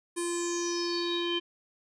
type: tone with low-pass filter sweep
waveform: square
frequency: 345.4 Hz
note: F4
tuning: 19 cents flat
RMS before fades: -31 dBFS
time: 0.16-1.4 s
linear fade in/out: 20 ms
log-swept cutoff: 9500 to 3000 Hz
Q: 9.8
effects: none